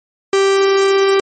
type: tone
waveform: 45% pulse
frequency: 391.1 Hz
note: G4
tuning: 4 cents flat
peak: -10 dBFS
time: 0.33-1.2 s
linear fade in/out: 2 ms
effects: MP3 32 kbps